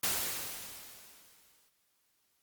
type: noise with exponential decay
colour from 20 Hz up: white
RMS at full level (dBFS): -30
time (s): 0.03-1.69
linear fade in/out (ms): 5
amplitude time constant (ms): 360
effects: white hiss -75 dBFS RMS until 2.42 s + Opus 48 kbps